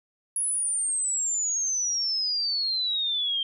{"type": "exponential sweep", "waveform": "sine", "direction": "down", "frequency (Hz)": [10548, 3155], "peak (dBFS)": -24, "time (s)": [0.36, 3.43], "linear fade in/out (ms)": 2, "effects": []}